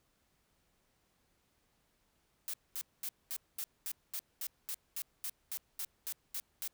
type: noise bursts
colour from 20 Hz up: blue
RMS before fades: -39 dBFS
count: 16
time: 2.48-6.676 s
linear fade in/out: 0 ms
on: 56 ms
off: 220 ms
effects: pink hiss -75 dBFS RMS until 6.73 s